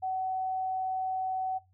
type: tone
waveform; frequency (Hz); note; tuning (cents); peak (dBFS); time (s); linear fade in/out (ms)
sine; 753; F#5; +30; -29; 0.02-1.59; 20
effects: noise-tail reverb RT60 0.2 s tail -19 dB re dry + added 92 Hz sine -62 dBFS peak until 1.73 s